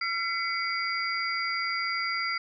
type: tone cluster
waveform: sine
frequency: 1365 / 2028 / 2229 / 4768 Hz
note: F6 / B6 / C#7 / D8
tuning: -40 / +45 / +9 / +25 cents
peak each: -32 / -32 / -34 / -34 dBFS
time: 0.01-2.38 s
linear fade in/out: 5 ms
effects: none